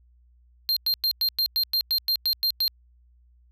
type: tone bursts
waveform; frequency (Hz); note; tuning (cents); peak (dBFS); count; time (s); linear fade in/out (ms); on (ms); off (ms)
square; 4186; C8; 0; -21; 12; 0.69-2.679; 0; 75; 99
effects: added 60 Hz sine -55 dBFS peak until 3.51 s